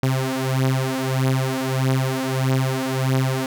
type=beating tone pair; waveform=sawtooth; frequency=130.81 / 132.41 Hz; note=C3 / C3; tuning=0 / +21 cents; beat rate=1.6 Hz; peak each=-18 dBFS; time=0.03-3.46 s; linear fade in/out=2 ms; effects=none